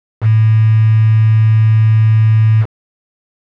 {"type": "tone with quantisation", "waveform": "sine", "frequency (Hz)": 110, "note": "A2", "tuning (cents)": 0, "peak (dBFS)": -6, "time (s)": [0.21, 2.66], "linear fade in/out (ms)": 50, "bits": 4, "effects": ["low-pass 2000 Hz 12 dB/octave"]}